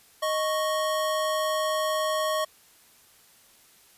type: tone pair together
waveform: square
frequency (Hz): 622.3 / 1106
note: D#5 / C#6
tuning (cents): 0 / -4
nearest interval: minor seventh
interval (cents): 996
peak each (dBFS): -27 / -29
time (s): 0.22-2.45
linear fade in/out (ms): 10
effects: white hiss -57 dBFS RMS until 3.97 s + resampled to 32000 Hz